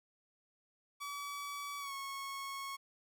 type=tone with pitch glide; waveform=sawtooth; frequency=1143 to 1098.3 Hz; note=D6 to C#6; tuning=-47 to -16 cents; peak=-37 dBFS; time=1-2.77 s; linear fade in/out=20 ms; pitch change=-69 cents; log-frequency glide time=1.79-1.93 s; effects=none